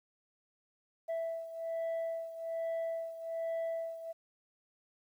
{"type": "beating tone pair", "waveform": "sine", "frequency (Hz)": [659.3, 660.5], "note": ["E5", "E5"], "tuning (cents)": [0, 3], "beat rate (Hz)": 1.2, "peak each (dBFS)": [-34, -38], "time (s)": [1.08, 4.13], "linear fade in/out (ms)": 20, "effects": ["tanh soft clip ceiling -32 dBFS", "11-bit"]}